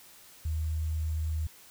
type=tone with sample-and-hold; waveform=sine; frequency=78.7 Hz; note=D#2; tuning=20 cents sharp; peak=-28 dBFS; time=0.45-1.47 s; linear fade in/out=5 ms; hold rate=7350 Hz; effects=white hiss -54 dBFS RMS until 1.7 s